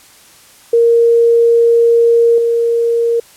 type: tone with level steps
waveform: sine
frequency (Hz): 466.2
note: A#4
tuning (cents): 0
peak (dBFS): -6 / -10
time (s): 0.73-3.2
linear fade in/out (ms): 5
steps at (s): 2.38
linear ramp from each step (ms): 2
effects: white hiss -43 dBFS RMS until 3.36 s + low-pass 12000 Hz 12 dB/octave